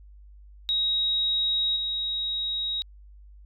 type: tone with level steps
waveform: sine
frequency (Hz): 3800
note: A#7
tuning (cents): +33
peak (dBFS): -22 / -26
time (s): 0.69-2.82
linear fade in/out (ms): 0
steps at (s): 1.76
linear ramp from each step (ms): 5
effects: added 50 Hz sine -46 dBFS peak until 3.45 s